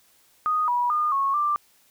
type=tone with pitch steps; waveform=sine; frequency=1241 / 971 / 1217 / 1098 / 1182 Hz; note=D#6 / B5 / D#6 / C#6 / D6; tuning=-5 / -30 / -39 / -17 / +11 cents; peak=-20 dBFS; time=0.46-1.56 s; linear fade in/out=0 ms; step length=220 ms; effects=white hiss -60 dBFS RMS until 1.9 s